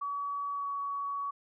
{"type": "tone with pitch glide", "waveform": "sine", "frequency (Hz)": [1136, 1126.9], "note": ["C#6", "C#6"], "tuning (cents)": [42, 28], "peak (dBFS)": -32, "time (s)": [0.01, 1.31], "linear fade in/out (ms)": 10, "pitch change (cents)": -14, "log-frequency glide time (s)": [0.52, 0.69], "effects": []}